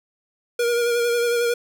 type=tone with vibrato; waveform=square; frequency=474.6 Hz; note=A#4; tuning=31 cents sharp; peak=-19 dBFS; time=0.59-1.54 s; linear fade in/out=5 ms; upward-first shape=sine; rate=11 Hz; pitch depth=26 cents each way; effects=none